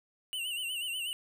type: tone with vibrato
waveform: square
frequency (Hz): 2878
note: F#7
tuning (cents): -49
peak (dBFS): -34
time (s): 0.33-1.13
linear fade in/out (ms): 0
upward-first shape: sine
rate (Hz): 8.2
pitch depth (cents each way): 100
effects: none